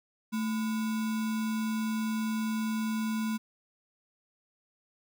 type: tone with sample-and-hold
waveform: sine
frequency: 220 Hz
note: A3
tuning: in tune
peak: -28 dBFS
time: 0.32-3.38 s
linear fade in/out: 20 ms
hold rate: 1225 Hz
effects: none